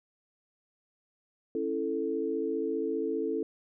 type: chord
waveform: sine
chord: A major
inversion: first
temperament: just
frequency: 275 / 330 / 440 Hz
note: C#4 / E4 / A4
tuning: -14 / +2 / 0 cents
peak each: -35 / -33 / -31 dBFS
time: 1.55-3.43 s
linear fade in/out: 2 ms
effects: none